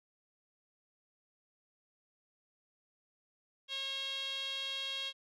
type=tone with band-pass filter; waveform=sawtooth; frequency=543 Hz; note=C#5; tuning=36 cents flat; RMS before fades=-39 dBFS; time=3.68-5.13 s; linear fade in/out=50 ms; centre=3400 Hz; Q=7.6; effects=none